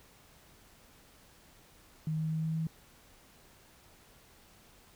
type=tone with pitch steps; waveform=sine; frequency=156.8 / 157.8 / 158.81 / 159.82 / 160.84 Hz; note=D#3 / D#3 / D#3 / D#3 / E3; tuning=+14 / +25 / +36 / +47 / -42 cents; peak=-30 dBFS; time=2.07-2.67 s; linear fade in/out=2 ms; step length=120 ms; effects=pink hiss -60 dBFS RMS until 4.95 s